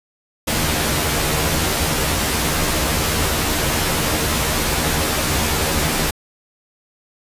pink noise with comb filter, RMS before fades -19 dBFS, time 0.47-6.11 s, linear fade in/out 10 ms, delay 13 ms, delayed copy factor +0.8, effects resampled to 32000 Hz

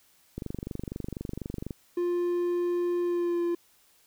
click train, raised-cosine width 3 ms, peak -21 dBFS, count 33, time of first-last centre 0.38-1.708 s, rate 24.1 Hz
triangle tone with pitch glide, 350.8 to 344.6 Hz, F4 to F4, +8 to -23 cents, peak -23 dBFS, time 1.97-3.55 s, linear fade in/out 5 ms, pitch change -31 cents, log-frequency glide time 3.03-3.43 s
effects white hiss -63 dBFS RMS until 4.06 s

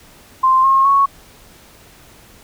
sine tone with pitch steps, 1046.5 / 1076.5 / 1107.4 Hz, C6 / C6 / C#6, 0 / +49 / -2 cents, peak -9 dBFS, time 0.43-1.06 s, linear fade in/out 10 ms, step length 210 ms, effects pink hiss -45 dBFS RMS until 2.43 s

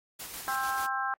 white noise with tremolo, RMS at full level -40 dBFS, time 0.19-0.87 s, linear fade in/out 10 ms, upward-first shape square, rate 6.8 Hz, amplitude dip 35%
harmonic tone, 264.8 Hz, C4, 21 cents sharp, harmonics 3 / 4 / 5 / 6, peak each -34 / -34 / -34 / -34 dBFS, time 0.48-1.14 s, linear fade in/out 0 ms
effects AAC 48 kbps

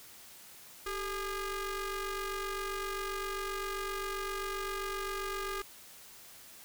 sawtooth ring-modulated tone, 412.4 Hz, G#4, 12 cents flat, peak -28 dBFS, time 0.86-5.62 s, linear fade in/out 5 ms, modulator 801 Hz, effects white hiss -53 dBFS RMS until 6.64 s

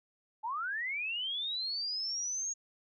sine linear sweep, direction up, 836 to 6645 Hz, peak -33 dBFS, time 0.43-2.54 s, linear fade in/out 20 ms, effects none

